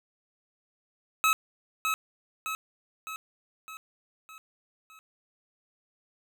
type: tone with echo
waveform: 25% pulse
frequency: 1287 Hz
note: E6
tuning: 42 cents flat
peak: -17 dBFS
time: 1.24-1.33 s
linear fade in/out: 0 ms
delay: 610 ms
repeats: 6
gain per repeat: -5 dB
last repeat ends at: 4.99 s
effects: none